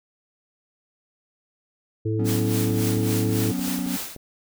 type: harmonic tone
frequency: 109.2 Hz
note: A2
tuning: 13 cents flat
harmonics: 1 / 3 / 4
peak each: -23 / -28 / -29 dBFS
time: 2.05-3.52 s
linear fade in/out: 10 ms
type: chord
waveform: triangle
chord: F# suspended fourth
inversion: none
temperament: just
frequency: 185 / 246.7 / 277.5 Hz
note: F#3 / B3 / C#4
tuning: 0 / -2 / +2 cents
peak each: -27 dBFS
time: 2.19-3.97 s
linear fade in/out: 5 ms
type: noise with tremolo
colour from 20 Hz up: white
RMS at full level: -30 dBFS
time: 2.24-4.17 s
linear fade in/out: 50 ms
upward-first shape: sine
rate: 3.6 Hz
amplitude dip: 65%
type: clicks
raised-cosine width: 2 ms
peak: -25 dBFS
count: 11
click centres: 2.698 / 2.736 / 2.795 / 2.978 / 3.141 / 3.458 / 3.593 / 3.68 / 3.79 / 3.864 / 4.163 s
effects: none